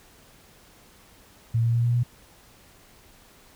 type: tone with pitch steps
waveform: sine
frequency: 114.9 / 116.44 / 117.99 / 119.57 / 121.17 Hz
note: A#2 / A#2 / A#2 / A#2 / B2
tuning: -25 / -2 / +21 / +44 / -33 cents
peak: -19 dBFS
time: 1.54-2.035 s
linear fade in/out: 10 ms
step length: 99 ms
effects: pink hiss -54 dBFS RMS until 3.55 s